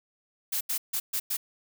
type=noise bursts at uneven times; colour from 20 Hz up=blue; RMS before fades=-29 dBFS; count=5; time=0.52-0.61 / 0.69-0.78 / 0.93-1 / 1.13-1.2 / 1.3-1.37 s; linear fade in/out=10 ms; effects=none